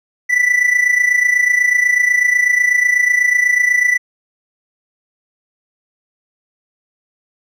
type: tone with amplitude modulation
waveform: triangle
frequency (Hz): 1975.5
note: B6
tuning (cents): 0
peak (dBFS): -6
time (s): 0.29-3.98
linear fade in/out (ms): 20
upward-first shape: sine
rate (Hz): 28.1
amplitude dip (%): 70
effects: none